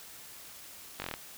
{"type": "slowing click train", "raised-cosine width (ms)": 0.3, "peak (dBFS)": -19, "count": 7, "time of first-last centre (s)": [1, 1.14], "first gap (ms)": 20, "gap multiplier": 1.06, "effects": ["white hiss -49 dBFS RMS until 1.37 s"]}